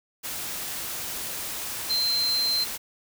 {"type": "tone in noise", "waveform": "sine", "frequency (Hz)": 4120, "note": "C8", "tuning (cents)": -28, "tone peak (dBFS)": -22, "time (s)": [1.89, 2.65], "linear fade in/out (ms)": 20, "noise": "white", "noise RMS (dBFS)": -33, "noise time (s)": [0.23, 2.78], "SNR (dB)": 8, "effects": []}